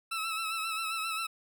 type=tone with vibrato; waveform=20% pulse; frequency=1313 Hz; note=E6; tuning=7 cents flat; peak=-27 dBFS; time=0.11-1.27 s; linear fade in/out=10 ms; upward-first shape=sine; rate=7.5 Hz; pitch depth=43 cents each way; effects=none